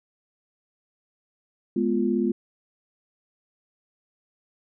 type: chord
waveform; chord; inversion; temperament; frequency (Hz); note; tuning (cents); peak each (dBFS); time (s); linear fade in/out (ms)
sine; F diminished; first; equal with one note detuned; 210.1 / 246.9 / 349.2; Ab3 / Cb4 / F4; +20 / 0 / 0; -25; 1.76-2.32; 5
effects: none